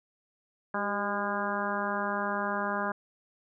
harmonic tone with a mistuned harmonic, 203.5 Hz, G#3, 35 cents flat, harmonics 1 / 2 / 3 / 4 / 5 / 6 / 7 / 8, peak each -36 / -39 / -36 / -37 / -35 / -37 / -37 / -37 dBFS, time 0.74-2.92 s, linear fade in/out 5 ms, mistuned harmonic 2, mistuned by -48 cents, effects none

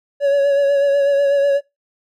triangle tone with vibrato, 562 Hz, C#5, 24 cents sharp, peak -10 dBFS, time 0.2-1.61 s, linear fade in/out 50 ms, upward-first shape sine, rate 8.1 Hz, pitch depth 29 cents each way, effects noise-tail reverb RT60 0.2 s tail -21 dB re dry

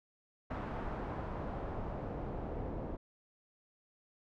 pink noise with low-pass filter sweep, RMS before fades -40 dBFS, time 0.5-2.97 s, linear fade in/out 10 ms, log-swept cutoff 1200 to 610 Hz, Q 1, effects none

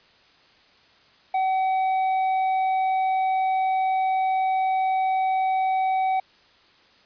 sine tone with tanh clipping, 758 Hz, F#5, 42 cents sharp, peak -21 dBFS, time 1.34-6.2 s, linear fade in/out 5 ms, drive 6 dB, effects white hiss -56 dBFS RMS until 7.05 s + resampled to 11025 Hz

